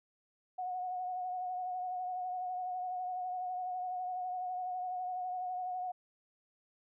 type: tone with vibrato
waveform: sine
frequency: 731 Hz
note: F#5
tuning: 21 cents flat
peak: -35 dBFS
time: 0.58-5.92 s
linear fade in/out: 10 ms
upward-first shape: sine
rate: 12 Hz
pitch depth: 28 cents each way
effects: none